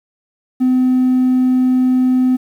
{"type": "tone", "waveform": "triangle", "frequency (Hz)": 255, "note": "C4", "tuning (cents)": -44, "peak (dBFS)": -7, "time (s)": [0.6, 2.37], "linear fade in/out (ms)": 20, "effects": ["tanh soft clip ceiling -6 dBFS", "8-bit"]}